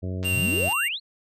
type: harmonic tone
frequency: 92.5 Hz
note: F#2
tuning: in tune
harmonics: 1 / 2 / 3 / 4 / 5 / 6 / 7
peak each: -28 / -34 / -38 / -40 / -42 / -44 / -45 dBFS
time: 0.02-0.7 s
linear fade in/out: 20 ms
type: click train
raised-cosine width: 0.2 ms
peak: -23 dBFS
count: 78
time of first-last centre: 0.23-0.727 s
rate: 155 Hz
type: tone with vibrato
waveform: square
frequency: 2768 Hz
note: F7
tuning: 16 cents flat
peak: -24 dBFS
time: 0.24-0.89 s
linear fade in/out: 20 ms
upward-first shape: sine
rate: 6.9 Hz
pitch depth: 11 cents each way
type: exponential sweep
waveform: sine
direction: up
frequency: 82.7 to 4421 Hz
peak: -26 dBFS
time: 0.3-1 s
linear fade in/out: 50 ms
effects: none